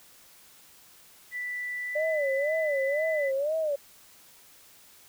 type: tone with pitch glide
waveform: sine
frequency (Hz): 1975.5 to 1999.6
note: B6 to B6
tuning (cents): 0 to +21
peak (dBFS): -31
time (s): 1.31-3.32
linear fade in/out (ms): 50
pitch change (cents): +21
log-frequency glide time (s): 1.83-2.07
type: tone with vibrato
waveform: sine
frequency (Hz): 587.3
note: D5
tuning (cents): 0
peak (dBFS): -25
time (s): 1.95-3.76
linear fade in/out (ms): 10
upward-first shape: sine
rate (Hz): 2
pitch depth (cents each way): 160
effects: white hiss -55 dBFS RMS until 5.08 s